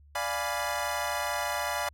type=chord; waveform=25% pulse; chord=D diminished seventh; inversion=none; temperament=equal; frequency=587.3 / 698.5 / 830.6 / 987.8 Hz; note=D5 / F5 / Ab5 / Cb6; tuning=0 / 0 / 0 / 0 cents; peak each=-31 dBFS; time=0.15-1.89 s; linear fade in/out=5 ms; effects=added 72 Hz sine -53 dBFS peak until 1.93 s + AAC 48 kbps